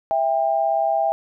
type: tone pair together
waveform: sine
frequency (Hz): 659.3 / 797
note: E5 / G5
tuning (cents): 0 / +28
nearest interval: minor third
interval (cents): 328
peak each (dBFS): -20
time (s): 0.11-1.12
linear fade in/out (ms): 0
effects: none